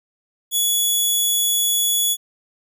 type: tone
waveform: 10% pulse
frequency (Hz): 3400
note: G#7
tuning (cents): +40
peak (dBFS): -9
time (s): 0.51-2.17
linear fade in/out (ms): 50
effects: none